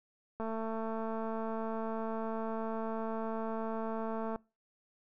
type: click train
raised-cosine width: 1 ms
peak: -25 dBFS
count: 884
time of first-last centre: 0.4-4.36 s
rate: 223 Hz
effects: noise-tail reverb RT60 0.3 s tail -24 dB re dry